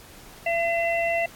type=harmonic tone; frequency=676 Hz; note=E5; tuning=43 cents sharp; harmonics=1 / 3 / 4; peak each=-23 / -28 / -29 dBFS; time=0.46-1.26 s; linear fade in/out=5 ms; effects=pink hiss -47 dBFS RMS until 1.35 s + AAC 64 kbps